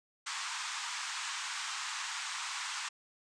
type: band-pass noise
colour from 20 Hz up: pink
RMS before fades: -39 dBFS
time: 0.26-2.89 s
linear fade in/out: 10 ms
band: 920 to 8500 Hz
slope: 48 dB/octave
effects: resampled to 22050 Hz